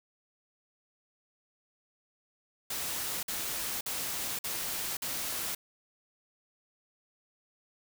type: noise bursts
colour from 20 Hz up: white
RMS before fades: -35 dBFS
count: 5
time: 2.7-5.55 s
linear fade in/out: 5 ms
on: 530 ms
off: 50 ms
effects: none